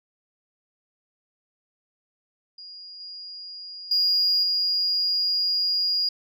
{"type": "tone with level steps", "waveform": "sine", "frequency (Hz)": 4857, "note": "D#8", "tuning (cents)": -43, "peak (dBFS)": [-39, -36, -17, -20], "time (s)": [2.58, 6.09], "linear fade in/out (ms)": 5, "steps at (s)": [3, 3.91, 4.43], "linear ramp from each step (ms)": 5, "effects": ["tanh soft clip ceiling -15 dBFS"]}